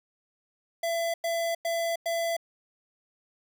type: tone bursts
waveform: square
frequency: 671 Hz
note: E5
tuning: 31 cents sharp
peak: -27 dBFS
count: 4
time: 0.83-2.367 s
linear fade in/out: 5 ms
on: 310 ms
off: 99 ms
effects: none